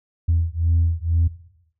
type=beating tone pair; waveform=sine; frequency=82.41 / 84.51 Hz; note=E2 / E2; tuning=0 / +44 cents; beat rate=2.1 Hz; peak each=-19 dBFS; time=0.28-1.28 s; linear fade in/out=10 ms; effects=noise-tail reverb RT60 0.8 s tail -17 dB re dry + tanh soft clip ceiling -11 dBFS